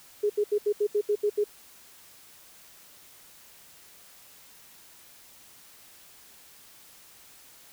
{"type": "tone bursts", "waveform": "sine", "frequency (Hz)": 415.3, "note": "G#4", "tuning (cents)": 0, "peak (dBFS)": -21, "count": 9, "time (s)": [0.23, 1.442], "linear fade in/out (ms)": 10, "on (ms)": 68, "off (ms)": 75, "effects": ["white hiss -53 dBFS RMS until 7.72 s"]}